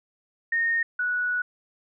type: tone pair in turn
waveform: sine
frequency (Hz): 1844 / 1470.7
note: A#6 / F#6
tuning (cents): -19 / -11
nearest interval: major third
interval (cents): 392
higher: first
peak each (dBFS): -21 / -23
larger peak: first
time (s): 0.52-0.83 / 0.99-1.42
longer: second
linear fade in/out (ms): 5
effects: none